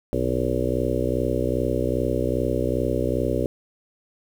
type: harmonic tone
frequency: 62.5 Hz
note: B1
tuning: 21 cents sharp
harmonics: 1 / 2 / 4 / 5 / 6 / 7 / 8 / 9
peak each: -29 / -29 / -29 / -29 / -29 / -29 / -29 / -29 dBFS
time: 0.13-3.46 s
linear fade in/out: 0 ms
effects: 8-bit